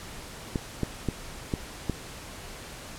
clicks, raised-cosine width 3 ms, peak -13 dBFS, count 5, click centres 0.558 / 0.833 / 1.087 / 1.538 / 1.897 s, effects pink hiss -42 dBFS RMS until 2.98 s + low-pass 11000 Hz 12 dB/octave

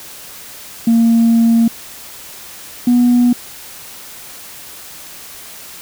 sine tone pair in turn, 229.9 / 243.6 Hz, A#3 / B3, -24 / -24 cents, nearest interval minor second, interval 100 cents, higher second, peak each -6 dBFS, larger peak neither, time 0.87-1.68 / 2.87-3.33 s, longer first, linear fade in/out 5 ms, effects tanh soft clip ceiling -5 dBFS + white hiss -34 dBFS RMS until 5.81 s

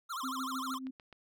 square tone with vibrato, 1197 Hz, D6, 33 cents sharp, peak -37 dBFS, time 0.09-0.79 s, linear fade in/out 20 ms, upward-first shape sine, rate 13 Hz, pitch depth 270 cents each way
sine tone with tremolo, 261.6 Hz, C4, in tune, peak -36 dBFS, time 0.23-0.91 s, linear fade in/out 10 ms, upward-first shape triangle, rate 6.7 Hz, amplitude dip 60%
click train, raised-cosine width 0.3 ms, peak -36 dBFS, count 4, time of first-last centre 0.74-1.127 s, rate 7.75 Hz
effects none

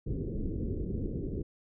pink low-pass noise, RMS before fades -34 dBFS, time 0.06-1.43 s, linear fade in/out 10 ms, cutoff 450 Hz, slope 48 dB/octave, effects none

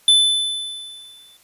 square tone with exponential decay, 3510 Hz, A7, 5 cents flat, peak -9 dBFS, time 0.08-1.37 s, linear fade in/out 2 ms, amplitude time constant 280 ms, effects white hiss -54 dBFS RMS until 1.43 s + resampled to 32000 Hz

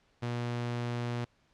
sawtooth tone, 120 Hz, B2, 49 cents flat, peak -28 dBFS, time 0.22-1.25 s, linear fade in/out 10 ms, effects pink hiss -69 dBFS RMS until 1.53 s + low-pass 5000 Hz 12 dB/octave

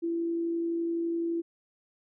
sine tone with amplitude modulation, 335.9 Hz, E4, 33 cents sharp, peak -26 dBFS, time 0.02-1.42 s, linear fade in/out 20 ms, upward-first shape sine, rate 51.8 Hz, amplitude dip 25%, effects none

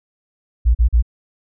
sine tone bursts, 58.27 Hz, A#1, in tune, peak -9 dBFS, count 3, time 0.65-1.025 s, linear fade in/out 20 ms, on 99 ms, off 39 ms, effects none

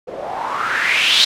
blue noise with low-pass filter sweep, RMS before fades -18 dBFS, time 0.07-1.25 s, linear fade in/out 10 ms, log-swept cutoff 480 to 4000 Hz, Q 4.5, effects none

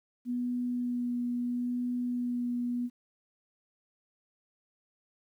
sine tone with vibrato, 244.3 Hz, B3, 19 cents flat, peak -29 dBFS, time 0.25-2.9 s, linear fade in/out 50 ms, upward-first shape sine, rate 0.75 Hz, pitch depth 11 cents each way, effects 11-bit

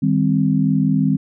sine chord, C minor, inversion first, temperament equal with one note detuned, 155.56 / 198.85 / 261.6 Hz, Eb3 / G3 / C4, 0 / +25 / 0 cents, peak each -18 dBFS, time 0.02-1.17 s, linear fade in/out 10 ms, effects none

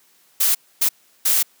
blue noise bursts at uneven times, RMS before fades -17 dBFS, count 3, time 0.4-0.55 / 0.81-0.89 / 1.25-1.43 s, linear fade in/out 10 ms, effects white hiss -57 dBFS RMS until 1.6 s + high-pass 150 Hz 12 dB/octave

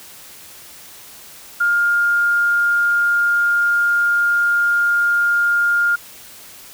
sine tone, 1410 Hz, F6, 16 cents sharp, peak -13 dBFS, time 1.6-5.96 s, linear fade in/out 10 ms, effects white hiss -40 dBFS RMS until 6.73 s

